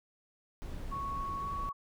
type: noise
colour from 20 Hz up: brown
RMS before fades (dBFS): -41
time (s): 0.62-1.69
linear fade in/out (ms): 0
type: tone with pitch glide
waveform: sine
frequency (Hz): 1108.7 to 1120.3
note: C#6 to C#6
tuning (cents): 0 to +18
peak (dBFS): -35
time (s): 0.91-1.73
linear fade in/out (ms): 20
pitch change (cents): +18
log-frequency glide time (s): 1.38-1.49
effects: none